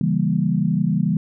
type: chord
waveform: sine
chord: C# diminished seventh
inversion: none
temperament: equal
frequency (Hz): 138.59 / 164.81 / 196 / 233.1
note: C#3 / E3 / G3 / Bb3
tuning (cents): 0 / 0 / 0 / 0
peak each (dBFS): -25 / -20 / -21 / -25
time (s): 0.01-1.17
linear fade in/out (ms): 2
effects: none